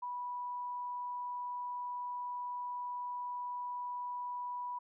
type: tone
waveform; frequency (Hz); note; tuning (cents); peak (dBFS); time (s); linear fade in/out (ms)
sine; 982; B5; -10; -37; 0.02-4.79; 10
effects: none